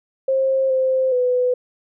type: tone with pitch steps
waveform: sine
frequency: 532 / 522 / 498.8 Hz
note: C5 / C5 / B4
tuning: +29 / -4 / +17 cents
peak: -15 dBFS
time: 0.28-1.54 s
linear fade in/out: 5 ms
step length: 420 ms
effects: none